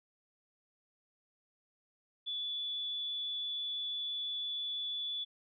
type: tone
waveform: sine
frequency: 3449 Hz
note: A7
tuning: 35 cents flat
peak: -35 dBFS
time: 2.26-5.25 s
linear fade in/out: 20 ms
effects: none